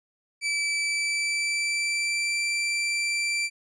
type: tone with pitch glide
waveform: sawtooth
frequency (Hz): 2314 to 2345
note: D7 to D7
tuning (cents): -26 to -3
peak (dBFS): -21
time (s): 0.41-3.5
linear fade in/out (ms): 50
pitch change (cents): +23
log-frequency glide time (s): 0.8-2.4
effects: resampled to 22050 Hz